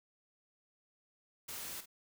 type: noise with echo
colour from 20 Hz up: white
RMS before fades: -44 dBFS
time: 1.48-1.81 s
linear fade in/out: 10 ms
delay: 49 ms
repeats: 1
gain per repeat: -11 dB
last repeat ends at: 1.859 s
effects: none